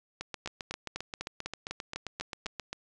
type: two click trains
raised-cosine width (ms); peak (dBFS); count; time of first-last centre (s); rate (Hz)
0.2; -19 / -18; 20 / 9; 0.21-2.73 / 0.46-2.46; 7.54 / 4
effects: resampled to 22050 Hz